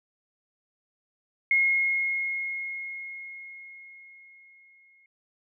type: tone with exponential decay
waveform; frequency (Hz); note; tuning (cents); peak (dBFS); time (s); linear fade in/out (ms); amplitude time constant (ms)
sine; 2156; C#7; -49; -18; 1.51-5.06; 2; 770
effects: none